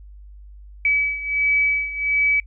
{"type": "beating tone pair", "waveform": "sine", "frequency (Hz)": [2287, 2288.4], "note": ["D7", "D7"], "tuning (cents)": [-47, -45], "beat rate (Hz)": 1.4, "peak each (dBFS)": [-19, -23], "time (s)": [0.85, 2.4], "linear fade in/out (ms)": 2, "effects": ["noise-tail reverb RT60 0.1 s tail -24 dB re dry", "added 50 Hz sine -39 dBFS peak until 2.46 s"]}